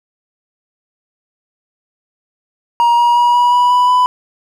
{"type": "tone with pitch steps", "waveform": "triangle", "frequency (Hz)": [946, 954.2, 962.5, 970.9, 979.4, 987.9, 996.5], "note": ["A#5", "A#5", "B5", "B5", "B5", "B5", "B5"], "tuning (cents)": [25, 40, -45, -30, -15, 0, 15], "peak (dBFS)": -6, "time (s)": [2.8, 4.06], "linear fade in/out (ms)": 0, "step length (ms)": 180, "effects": []}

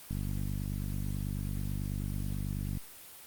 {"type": "click train", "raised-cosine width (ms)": 5, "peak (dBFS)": -23, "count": 132, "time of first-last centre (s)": [0.11, 2.773], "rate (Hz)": 49.2, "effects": ["white hiss -50 dBFS RMS until 3.26 s", "Opus 32 kbps"]}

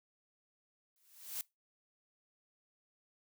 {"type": "noise with exponential growth", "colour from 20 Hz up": "blue", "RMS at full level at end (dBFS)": -37, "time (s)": [0.96, 1.41], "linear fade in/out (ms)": 1, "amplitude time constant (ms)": 96, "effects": ["noise-tail reverb RT60 0.2 s tail -22 dB re dry"]}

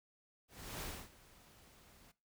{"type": "noise with ADSR envelope", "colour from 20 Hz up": "pink", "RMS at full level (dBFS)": -43, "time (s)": [0.48, 2.12], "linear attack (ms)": 350, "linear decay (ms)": 260, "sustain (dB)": -20, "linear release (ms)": 11, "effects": ["noise-tail reverb RT60 0.3 s tail -19 dB re dry"]}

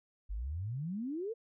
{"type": "exponential sweep", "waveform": "sine", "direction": "up", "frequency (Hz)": [45.58, 478.7], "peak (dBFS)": -35, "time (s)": [0.29, 1.34], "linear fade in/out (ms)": 20, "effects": []}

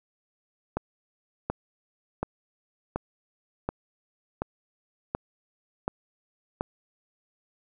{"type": "click train", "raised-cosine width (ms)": 1, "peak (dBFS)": -13, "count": 9, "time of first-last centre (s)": [0.77, 6.609], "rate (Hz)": 1.37, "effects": []}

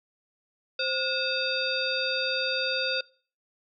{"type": "harmonic tone with a mistuned harmonic", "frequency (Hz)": 523.3, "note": "C5", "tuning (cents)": 0, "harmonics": [1, 3, 5, 7, 9], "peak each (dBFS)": [-32, -32, -32, -32, -32], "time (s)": [0.79, 3.01], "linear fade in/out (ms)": 5, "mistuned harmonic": 3, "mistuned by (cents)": -150, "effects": ["noise-tail reverb RT60 0.4 s tail -22 dB re dry"]}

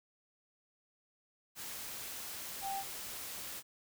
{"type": "tone in noise", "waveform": "sine", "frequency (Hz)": 784, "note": "G5", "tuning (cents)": 0, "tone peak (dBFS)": -36, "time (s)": [2.61, 2.84], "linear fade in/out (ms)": 50, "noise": "white", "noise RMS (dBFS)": -44, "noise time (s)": [1.55, 3.63], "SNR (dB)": 5, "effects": []}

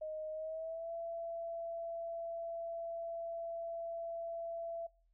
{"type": "tone with pitch glide", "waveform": "sine", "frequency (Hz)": [622.3, 670.8], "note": ["D#5", "E5"], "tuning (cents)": [0, 30], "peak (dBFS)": -39, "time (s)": [0.01, 4.87], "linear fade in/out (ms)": 10, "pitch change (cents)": 130, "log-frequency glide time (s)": [0.31, 0.92], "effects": ["noise-tail reverb RT60 0.4 s tail -24 dB re dry", "added 42 Hz sine -69 dBFS peak until 5.13 s"]}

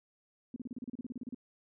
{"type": "tone bursts", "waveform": "sine", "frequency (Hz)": 246.7, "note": "B3", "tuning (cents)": -2, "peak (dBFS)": -37, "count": 15, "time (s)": [0.54, 1.346], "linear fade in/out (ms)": 2, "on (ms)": 22, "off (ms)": 34, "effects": []}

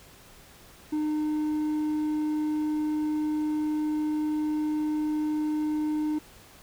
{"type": "tone with hard clipping", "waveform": "sine", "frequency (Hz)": 304.6, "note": "D#4", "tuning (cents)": -37, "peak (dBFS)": -26, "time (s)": [0.92, 6.19], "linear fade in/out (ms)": 10, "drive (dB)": 3, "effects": ["pink hiss -52 dBFS RMS until 6.62 s"]}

